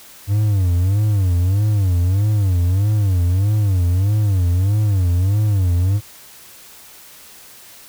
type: tone with vibrato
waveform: triangle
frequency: 96.5 Hz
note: G2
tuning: 27 cents flat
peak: -11 dBFS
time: 0.27-6.01 s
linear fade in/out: 50 ms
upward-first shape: sine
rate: 1.6 Hz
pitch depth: 180 cents each way
effects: white hiss -42 dBFS RMS until 7.88 s